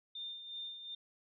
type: tone with tremolo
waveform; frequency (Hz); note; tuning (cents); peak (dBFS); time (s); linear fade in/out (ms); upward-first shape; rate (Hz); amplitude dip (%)
sine; 3611; A7; +44; -40; 0.15-0.95; 5; sine; 2.7; 55
effects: none